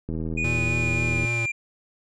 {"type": "click train", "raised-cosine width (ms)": 3, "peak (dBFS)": -18, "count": 94, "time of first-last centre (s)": [0.09, 1.248], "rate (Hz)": 80.3}
{"type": "tone with pitch glide", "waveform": "triangle", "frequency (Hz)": [2461, 2387], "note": ["D#7", "D7"], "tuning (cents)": [-20, 28], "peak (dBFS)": -23, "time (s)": [0.37, 1.52], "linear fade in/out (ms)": 10, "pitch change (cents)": -52, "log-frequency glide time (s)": [0.66, 1.35]}
{"type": "tone with vibrato", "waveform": "square", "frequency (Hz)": 116.54, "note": "A#2", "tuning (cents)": 0, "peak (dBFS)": -27, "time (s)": [0.44, 1.46], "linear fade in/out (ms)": 5, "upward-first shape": "triangle", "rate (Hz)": 3.7, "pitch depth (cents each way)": 32}
{"effects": ["resampled to 24000 Hz"]}